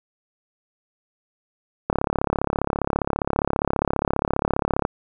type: click train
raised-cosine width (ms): 1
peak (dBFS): -6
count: 104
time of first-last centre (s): 1.9-4.851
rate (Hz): 34.9
effects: none